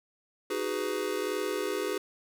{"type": "chord", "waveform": "square", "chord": "G# minor seventh", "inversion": "second", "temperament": "just", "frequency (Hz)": [311.5, 373.8, 415.3, 498.4], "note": ["D#4", "F#4", "G#4", "B4"], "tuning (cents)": [2, 18, 0, 16], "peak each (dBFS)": [-39, -35, -34, -37], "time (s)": [0.5, 1.98], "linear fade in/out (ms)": 5, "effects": []}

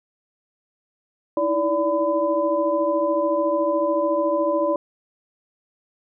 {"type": "tone cluster", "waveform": "sine", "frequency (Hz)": [316, 329.8, 579, 1006], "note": ["D#4", "E4", "D5", "B5"], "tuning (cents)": [27, 1, -25, 32], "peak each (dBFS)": [-28, -26, -20, -26], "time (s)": [1.37, 4.76], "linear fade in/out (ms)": 2, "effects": []}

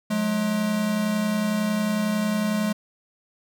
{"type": "tone pair together", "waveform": "square", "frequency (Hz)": [181.3, 212.3], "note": ["F#3", "G#3"], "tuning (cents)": [-35, 38], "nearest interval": "minor third", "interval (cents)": 273, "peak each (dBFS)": [-30, -23], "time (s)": [0.1, 2.73], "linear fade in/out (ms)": 10, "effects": []}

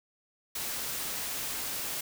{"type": "noise", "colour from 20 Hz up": "white", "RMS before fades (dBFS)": -35, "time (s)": [0.55, 2.01], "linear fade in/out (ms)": 5, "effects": []}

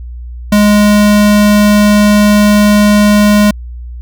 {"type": "tone", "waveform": "square", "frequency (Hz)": 207.7, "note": "G#3", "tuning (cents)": 0, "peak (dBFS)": -5, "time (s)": [0.52, 3.51], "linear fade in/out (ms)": 5, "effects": ["added 60 Hz sine -22 dBFS peak until 4.01 s"]}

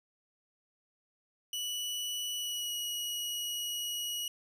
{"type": "tone with pitch glide", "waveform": "sawtooth", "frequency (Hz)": [2952, 2908], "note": ["F#7", "F#7"], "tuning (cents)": [-5, -31], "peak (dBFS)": -31, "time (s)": [1.53, 4.28], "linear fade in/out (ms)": 2, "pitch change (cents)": -26, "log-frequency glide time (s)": [2.36, 2.72], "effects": []}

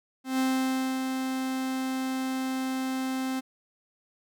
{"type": "tone with ADSR envelope", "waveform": "45% pulse", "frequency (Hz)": 261.6, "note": "C4", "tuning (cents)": 0, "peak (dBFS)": -23, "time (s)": [0.24, 3.41], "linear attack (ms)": 150, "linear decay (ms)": 600, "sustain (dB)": -5, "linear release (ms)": 22, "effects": []}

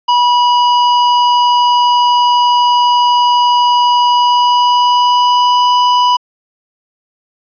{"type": "tone with pitch glide", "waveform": "square", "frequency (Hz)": [974, 985.9], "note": ["B5", "B5"], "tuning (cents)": [-24, -3], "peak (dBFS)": -8, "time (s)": [0.08, 6.17], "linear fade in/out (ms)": 10, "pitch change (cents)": 21, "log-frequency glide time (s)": [4.03, 5.77], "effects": ["resampled to 11025 Hz", "8-bit"]}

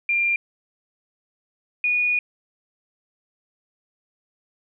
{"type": "tone pair in turn", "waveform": "sine", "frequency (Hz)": [2389, 2456], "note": ["D7", "D#7"], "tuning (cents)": [29, -23], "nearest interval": "unison", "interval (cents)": 48, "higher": "second", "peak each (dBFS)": -18, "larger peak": "neither", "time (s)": [[0.09, 0.36], [1.84, 2.19]], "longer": "second", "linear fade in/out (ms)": 2, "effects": []}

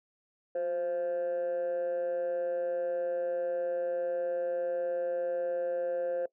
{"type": "tone with amplitude modulation", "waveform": "sine", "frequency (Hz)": 523.3, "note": "C5", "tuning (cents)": 0, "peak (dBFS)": -24, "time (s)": [0.55, 6.26], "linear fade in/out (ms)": 5, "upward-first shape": "sine", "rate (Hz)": 165, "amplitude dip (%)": 70, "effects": ["noise-tail reverb RT60 0.1 s tail -21 dB re dry", "tanh soft clip ceiling -26 dBFS"]}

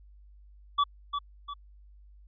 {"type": "tone with echo", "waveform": "square", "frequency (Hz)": 1146, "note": "D6", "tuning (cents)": -43, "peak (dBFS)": -22, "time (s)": [0.78, 0.84], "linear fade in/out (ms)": 10, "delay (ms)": 350, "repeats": 2, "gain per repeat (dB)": -7, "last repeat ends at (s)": 1.54, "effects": ["added 50 Hz sine -51 dBFS peak until 2.27 s", "resampled to 11025 Hz"]}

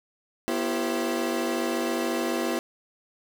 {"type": "tone cluster", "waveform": "30% pulse", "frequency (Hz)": [242.4, 335.1, 389.4, 532], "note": ["B3", "E4", "G4", "C5"], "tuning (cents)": [-32, 29, -12, 29], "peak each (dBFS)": [-28, -26, -30, -31], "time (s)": [0.48, 2.59], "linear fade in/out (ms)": 0, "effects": []}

